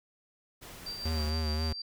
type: noise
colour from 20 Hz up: pink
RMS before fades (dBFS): -47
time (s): 0.61-1.31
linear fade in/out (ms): 20
type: tone with tremolo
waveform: sine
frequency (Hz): 4699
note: D8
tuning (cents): 0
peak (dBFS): -35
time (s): 0.86-1.82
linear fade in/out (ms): 5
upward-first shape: triangle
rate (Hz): 6.6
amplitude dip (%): 50
type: tone with vibrato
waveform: square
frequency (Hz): 77.78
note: D#2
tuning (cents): 0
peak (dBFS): -30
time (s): 1.05-1.73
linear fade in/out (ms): 5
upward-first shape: sine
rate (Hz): 3.8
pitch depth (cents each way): 51
effects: none